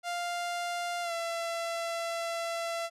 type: tone with pitch glide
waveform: sawtooth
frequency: 698.5 to 672.8 Hz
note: F5 to E5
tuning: 0 to +35 cents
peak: -28 dBFS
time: 0.03-2.9 s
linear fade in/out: 50 ms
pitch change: -65 cents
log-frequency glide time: 1.02-1.13 s
effects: low-pass 10000 Hz 12 dB/octave